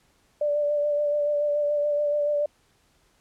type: tone with vibrato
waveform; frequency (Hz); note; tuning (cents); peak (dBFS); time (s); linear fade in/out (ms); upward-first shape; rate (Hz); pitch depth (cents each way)
sine; 587.3; D5; 0; -21; 0.41-2.46; 5; sine; 7; 21
effects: pink hiss -64 dBFS RMS until 3.2 s + low-pass 11000 Hz 12 dB/octave